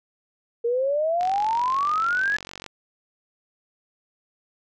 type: exponential sweep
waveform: sine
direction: up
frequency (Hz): 460 to 1725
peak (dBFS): -20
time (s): 0.64-2.37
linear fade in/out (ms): 10
type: click train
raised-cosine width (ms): 0.2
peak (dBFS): -19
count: 69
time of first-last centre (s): 1.21-2.663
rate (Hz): 46.8
effects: none